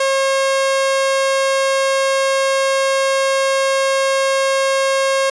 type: tone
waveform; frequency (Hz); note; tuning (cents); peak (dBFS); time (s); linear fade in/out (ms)
sawtooth; 540; C#5; -45; -10; 0-5.3; 5
effects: resampled to 22050 Hz